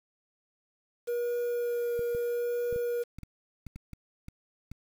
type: tone with vibrato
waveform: triangle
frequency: 478.1 Hz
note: A#4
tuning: 44 cents sharp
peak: -26 dBFS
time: 1.07-3.04 s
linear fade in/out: 20 ms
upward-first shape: triangle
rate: 0.79 Hz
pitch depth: 11 cents each way
type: clicks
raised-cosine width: 5 ms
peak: -30 dBFS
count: 11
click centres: 1.993 / 2.149 / 2.727 / 2.761 / 3.186 / 3.233 / 3.667 / 3.76 / 3.933 / 4.284 / 4.716 s
effects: 8-bit